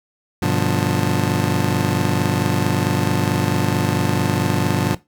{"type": "chord", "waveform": "25% pulse", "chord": "G dominant seventh", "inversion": "none", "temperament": "just", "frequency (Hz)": [98, 122.5, 147, 176.4], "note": ["G2", "B2", "D3", "F3"], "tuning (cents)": [0, -14, 2, 18], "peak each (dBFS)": -19, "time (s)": [0.42, 4.95], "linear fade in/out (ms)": 5, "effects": ["noise-tail reverb RT60 0.2 s tail -17 dB re dry"]}